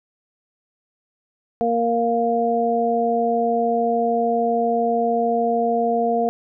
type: harmonic tone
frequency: 233.1 Hz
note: A#3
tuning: in tune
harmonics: 1 / 2 / 3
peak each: -24 / -21 / -20 dBFS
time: 1.61-6.29 s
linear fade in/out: 0 ms
effects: none